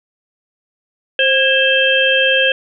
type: harmonic tone with a mistuned harmonic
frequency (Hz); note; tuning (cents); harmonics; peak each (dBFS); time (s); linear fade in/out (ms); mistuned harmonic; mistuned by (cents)
528; C5; +16; 1 / 3 / 5 / 6; -16 / -16 / -16 / -16; 1.19-2.52; 2; 3; +58
effects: none